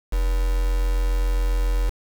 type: tone with quantisation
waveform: sine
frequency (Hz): 43.65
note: F1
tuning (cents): 0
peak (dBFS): -18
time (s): 0.12-1.9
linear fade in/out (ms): 10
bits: 5
effects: none